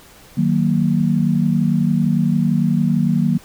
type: chord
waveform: sine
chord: D# minor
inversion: none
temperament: just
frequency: 155.56 / 186.68 / 233.3 Hz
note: D#3 / F#3 / A#3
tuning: 0 / +16 / +2 cents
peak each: -18 dBFS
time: 0.37-3.38 s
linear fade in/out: 10 ms
effects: pink hiss -45 dBFS RMS until 3.44 s